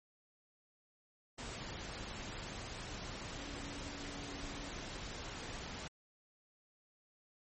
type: tone in noise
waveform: sine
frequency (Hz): 283.1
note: C#4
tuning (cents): +37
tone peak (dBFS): -49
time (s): 3.37-4.69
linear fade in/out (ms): 5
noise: pink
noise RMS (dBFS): -45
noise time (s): 1.38-5.88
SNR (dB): -7
effects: MP3 32 kbps